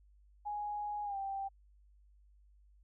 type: tone with pitch glide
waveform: sine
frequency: 830.6 to 784 Hz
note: G#5 to G5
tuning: 0 to 0 cents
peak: -36 dBFS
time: 0.45-1.49 s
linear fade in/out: 20 ms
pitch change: -100 cents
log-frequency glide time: 1.04-1.17 s
effects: added 50 Hz sine -61 dBFS peak until 2.83 s